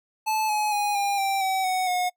square tone with pitch steps, 869 / 846.7 / 825 / 803.8 / 783.2 / 763.1 / 743.5 / 724.4 Hz, A5 / G#5 / G#5 / G5 / G5 / G5 / F#5 / F#5, -22 / +33 / -12 / +43 / -2 / -47 / +8 / -37 cents, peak -23 dBFS, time 0.26-2.1 s, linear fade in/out 20 ms, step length 230 ms, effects noise-tail reverb RT60 0.1 s tail -24 dB re dry

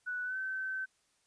sine tone with pitch glide, 1480 to 1536.6 Hz, F#6 to G6, 0 to -35 cents, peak -34 dBFS, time 0.06-0.86 s, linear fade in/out 20 ms, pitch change +65 cents, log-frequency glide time 0.24-0.37 s, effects white hiss -73 dBFS RMS until 1.26 s + resampled to 22050 Hz

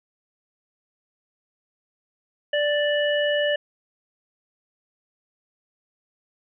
harmonic tone, 587.3 Hz, D5, in tune, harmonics 1 / 3 / 5, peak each -21 / -26 / -28 dBFS, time 2.53-3.56 s, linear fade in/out 5 ms, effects none

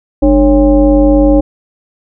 sine tone with frequency modulation, 299.2 Hz, D4, 32 cents sharp, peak -4 dBFS, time 0.22-1.41 s, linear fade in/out 10 ms, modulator 251 Hz, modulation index 1.1, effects none

